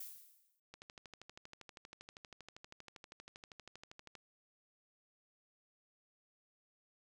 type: noise with exponential decay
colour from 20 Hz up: violet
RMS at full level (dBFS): -45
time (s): 0-0.6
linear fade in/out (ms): 5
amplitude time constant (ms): 130
type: click train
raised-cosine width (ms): 0.2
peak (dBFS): -34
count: 44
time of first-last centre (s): 0.74-4.153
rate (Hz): 12.6
effects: none